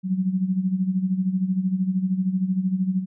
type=tone with tremolo; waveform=sine; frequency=187 Hz; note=F#3; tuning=19 cents sharp; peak=-17 dBFS; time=0.03-3.06 s; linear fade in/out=50 ms; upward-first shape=sine; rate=13 Hz; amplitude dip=70%; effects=none